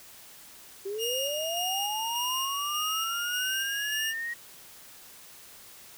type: linear sweep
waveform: sine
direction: up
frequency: 381.5 to 1895 Hz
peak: -31 dBFS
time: 0.85-4.34 s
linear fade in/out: 10 ms
type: tone with tremolo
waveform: sawtooth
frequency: 2842 Hz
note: F7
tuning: 30 cents sharp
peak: -26 dBFS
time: 0.98-4.14 s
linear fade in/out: 50 ms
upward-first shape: square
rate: 1.7 Hz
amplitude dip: 30%
effects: white hiss -50 dBFS RMS until 5.97 s